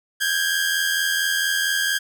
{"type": "tone pair together", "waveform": "sawtooth", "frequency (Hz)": [1575, 1659.4], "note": ["G6", "G#6"], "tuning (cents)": [8, -2], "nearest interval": "minor second", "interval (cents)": 90, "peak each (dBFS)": -19, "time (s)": [0.2, 1.99], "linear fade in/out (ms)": 20, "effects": []}